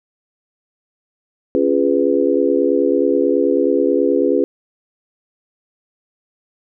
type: chord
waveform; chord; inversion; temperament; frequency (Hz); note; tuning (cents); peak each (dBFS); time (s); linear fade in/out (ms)
sine; C# dominant seventh; none; just; 277.2 / 346.5 / 415.8 / 498.9; C#4 / E#4 / G#4 / B4; 0 / -14 / +2 / +17; -18; 1.55-4.44; 0
effects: none